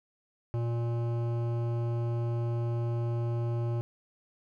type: tone with hard clipping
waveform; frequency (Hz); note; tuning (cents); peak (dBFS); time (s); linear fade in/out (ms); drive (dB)
sine; 117.7; A#2; +17; -30; 0.54-3.81; 0; 14
effects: none